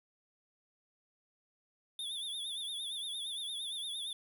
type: tone with vibrato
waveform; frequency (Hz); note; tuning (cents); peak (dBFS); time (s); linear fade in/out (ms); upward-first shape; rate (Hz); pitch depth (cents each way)
square; 3520; A7; 0; -38; 1.99-4.13; 2; triangle; 8.7; 110
effects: 11-bit